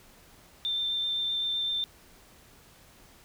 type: tone with vibrato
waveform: sine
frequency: 3575 Hz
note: A7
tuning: 27 cents sharp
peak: -27 dBFS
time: 0.65-1.84 s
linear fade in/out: 0 ms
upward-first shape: triangle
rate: 7.8 Hz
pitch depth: 12 cents each way
effects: pink hiss -56 dBFS RMS until 3.24 s